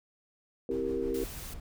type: chord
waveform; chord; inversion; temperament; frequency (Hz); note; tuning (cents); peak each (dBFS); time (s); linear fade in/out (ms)
sine; C dominant seventh; none; equal; 261.6 / 329.6 / 392 / 466.2; C4 / E4 / G4 / Bb4; 0 / 0 / 0 / 0; -37 / -37 / -33 / -34; 0.69-1.24; 2
type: noise with tremolo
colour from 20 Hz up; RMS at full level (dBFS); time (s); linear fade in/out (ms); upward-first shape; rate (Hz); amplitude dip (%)
brown; -41; 0.71-1.6; 2; triangle; 6.2; 50
type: noise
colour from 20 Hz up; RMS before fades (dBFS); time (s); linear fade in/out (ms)
white; -45; 1.14-1.54; 5
effects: none